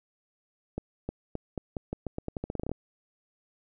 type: accelerating click train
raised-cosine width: 2 ms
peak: -19 dBFS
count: 18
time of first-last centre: 0.78-2.716 s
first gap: 310 ms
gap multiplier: 0.85
effects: none